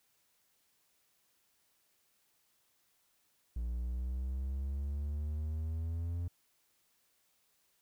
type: exponential sweep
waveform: triangle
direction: up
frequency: 58 to 87.31 Hz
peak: -32 dBFS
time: 3.56-6.28 s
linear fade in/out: 5 ms
effects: white hiss -74 dBFS RMS until 7.81 s